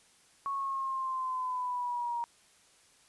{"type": "linear sweep", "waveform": "sine", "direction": "down", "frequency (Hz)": [1108.7, 940], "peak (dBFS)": -31, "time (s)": [0.46, 2.24], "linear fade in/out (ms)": 0, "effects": ["white hiss -63 dBFS RMS until 3.08 s", "resampled to 24000 Hz"]}